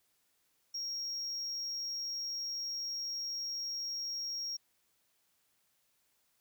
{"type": "tone", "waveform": "sine", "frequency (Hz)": 5588, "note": "F8", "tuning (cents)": 0, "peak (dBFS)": -33, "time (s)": [0.74, 4.57], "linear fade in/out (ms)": 10, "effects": ["tanh soft clip ceiling -35 dBFS", "white hiss -75 dBFS RMS until 6.4 s"]}